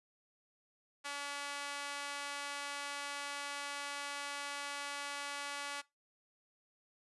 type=tone with high-pass filter; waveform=sawtooth; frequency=285.1 Hz; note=C#4; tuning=49 cents sharp; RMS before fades=-42 dBFS; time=1.04-5.82 s; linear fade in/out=20 ms; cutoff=1200 Hz; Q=0.99; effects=noise-tail reverb RT60 0.2 s tail -21 dB re dry + resampled to 24000 Hz